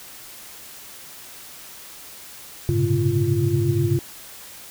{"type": "tone cluster", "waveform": "sine", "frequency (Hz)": [99.8, 112.7, 131.5, 139.5, 344.6], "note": ["G2", "A2", "C3", "C#3", "F4"], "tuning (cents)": [32, 42, 9, 11, -23], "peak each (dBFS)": [-24, -24, -26, -23, -23], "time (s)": [2.69, 3.99], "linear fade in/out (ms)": 0, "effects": ["white hiss -41 dBFS RMS until 4.7 s"]}